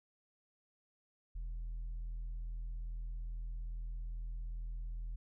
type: tone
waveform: sine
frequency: 41.2 Hz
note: E1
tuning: in tune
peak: -36 dBFS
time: 1.35-5.16 s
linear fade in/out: 10 ms
effects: tanh soft clip ceiling -38 dBFS